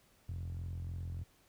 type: tone with band-pass filter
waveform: sawtooth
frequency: 43.34 Hz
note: F1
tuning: 12 cents flat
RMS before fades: -41 dBFS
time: 0.28-1.24 s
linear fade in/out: 10 ms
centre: 100 Hz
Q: 6.1
effects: pink hiss -68 dBFS RMS until 1.48 s